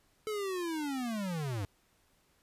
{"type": "linear sweep", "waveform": "square", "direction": "down", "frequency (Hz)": [437, 92.5], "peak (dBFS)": -34, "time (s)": [0.27, 1.65], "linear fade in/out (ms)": 0, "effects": ["pink hiss -70 dBFS RMS until 2.42 s", "resampled to 32000 Hz"]}